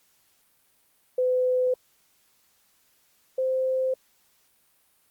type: tone pair in turn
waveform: sine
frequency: 506 / 520.2 Hz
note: B4 / C5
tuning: +42 / -10 cents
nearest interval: unison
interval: 48 cents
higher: second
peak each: -20 / -22 dBFS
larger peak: first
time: 1.18-1.74 / 3.38-3.94 s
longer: neither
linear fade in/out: 5 ms
effects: white hiss -65 dBFS RMS until 5.1 s + Opus 48 kbps